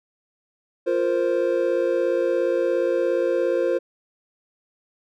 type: chord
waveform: triangle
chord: F suspended fourth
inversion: none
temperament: equal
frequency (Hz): 349.2 / 466.2 / 523.3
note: F4 / Bb4 / C5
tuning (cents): 0 / 0 / 0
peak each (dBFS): -22 / -23 / -20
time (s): 0.86-3.79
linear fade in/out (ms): 20
effects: none